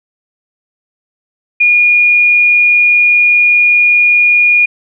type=tone; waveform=sine; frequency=2435 Hz; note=D#7; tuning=38 cents flat; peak=-5 dBFS; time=1.6-4.66 s; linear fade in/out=10 ms; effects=none